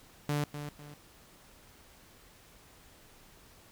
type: tone with echo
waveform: sawtooth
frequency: 146.83 Hz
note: D3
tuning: in tune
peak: -25 dBFS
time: 0.29-0.44 s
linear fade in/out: 2 ms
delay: 250 ms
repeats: 2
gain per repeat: -9 dB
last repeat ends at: 0.94 s
effects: pink hiss -58 dBFS RMS until 3.71 s